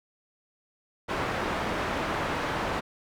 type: low-pass noise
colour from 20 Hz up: white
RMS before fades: -30 dBFS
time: 1.08-2.81 s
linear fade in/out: 20 ms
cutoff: 1400 Hz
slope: 12 dB/octave
effects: none